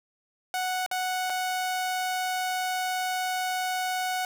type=tone with dropouts; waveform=sawtooth; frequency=739 Hz; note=F#5; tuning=2 cents flat; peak=-23 dBFS; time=0.54-4.25 s; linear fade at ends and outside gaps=1 ms; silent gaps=0.863-0.913 / 1.298-1.301 s; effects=none